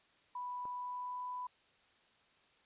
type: tone with pitch glide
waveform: sine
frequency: 987.8 to 994.7 Hz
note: B5 to B5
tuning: 0 to +12 cents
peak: -39 dBFS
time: 0.35-1.47 s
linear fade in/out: 5 ms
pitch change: +12 cents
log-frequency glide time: 0.73-1.27 s
type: click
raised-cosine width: 1 ms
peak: -39 dBFS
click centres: 0.654 s
effects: white hiss -69 dBFS RMS until 2.65 s + resampled to 8000 Hz